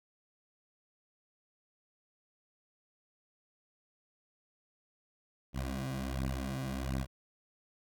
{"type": "beating tone pair", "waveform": "15% pulse", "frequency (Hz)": [65.41, 66.81], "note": ["C2", "C2"], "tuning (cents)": [0, 37], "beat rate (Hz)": 1.4, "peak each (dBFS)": -31, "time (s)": [5.53, 7.07], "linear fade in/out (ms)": 50, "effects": []}